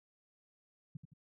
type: tone with echo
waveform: sine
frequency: 150 Hz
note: D3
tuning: 37 cents sharp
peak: -40 dBFS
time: 0.95-0.97 s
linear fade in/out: 5 ms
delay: 83 ms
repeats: 2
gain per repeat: -7 dB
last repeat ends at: 1.136 s
effects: none